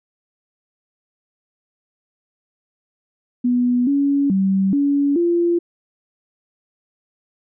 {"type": "tone with pitch steps", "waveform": "sine", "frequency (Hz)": [245.7, 281.3, 192.8, 283.4, 344], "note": ["B3", "C#4", "G3", "C#4", "F4"], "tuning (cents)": [-9, 26, -28, 38, -26], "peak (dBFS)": -14, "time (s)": [3.44, 5.59], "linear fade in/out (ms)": 10, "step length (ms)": 430, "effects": []}